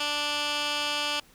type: tone with band-pass filter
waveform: 15% pulse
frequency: 293.7 Hz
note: D4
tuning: in tune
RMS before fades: -29 dBFS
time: 0-1.2 s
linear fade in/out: 5 ms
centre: 3400 Hz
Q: 1.3
effects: pink hiss -57 dBFS RMS until 1.34 s